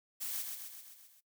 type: noise with echo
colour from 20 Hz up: blue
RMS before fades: -39 dBFS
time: 0.2-0.43 s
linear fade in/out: 20 ms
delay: 130 ms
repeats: 6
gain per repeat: -4 dB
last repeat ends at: 1.21 s
effects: noise-tail reverb RT60 0.1 s tail -18 dB re dry